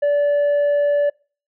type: tone with tanh clipping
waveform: sine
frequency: 579 Hz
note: D5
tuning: 25 cents flat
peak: -15 dBFS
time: 0.02-1.1 s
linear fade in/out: 10 ms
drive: 3 dB
effects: noise-tail reverb RT60 0.4 s tail -26 dB re dry